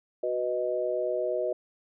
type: chord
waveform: sine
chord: B major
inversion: second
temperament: equal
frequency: 370 / 493.9 / 622.3 Hz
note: F#4 / B4 / D#5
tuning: 0 / 0 / 0 cents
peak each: -32 / -31 / -29 dBFS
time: 0.23-1.53 s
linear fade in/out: 5 ms
effects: none